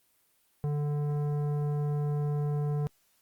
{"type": "tone with tanh clipping", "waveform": "sine", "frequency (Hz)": 146.83, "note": "D3", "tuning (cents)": 0, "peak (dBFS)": -29, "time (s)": [0.64, 2.87], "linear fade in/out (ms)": 0, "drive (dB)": 13, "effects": ["white hiss -69 dBFS RMS until 3.21 s", "Opus 32 kbps"]}